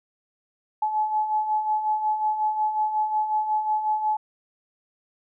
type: beating tone pair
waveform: sine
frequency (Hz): 853 / 858.5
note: G#5 / A5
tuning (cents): +46 / -43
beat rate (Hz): 5.5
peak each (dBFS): -30 / -22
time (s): 0.82-4.17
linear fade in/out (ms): 5
effects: none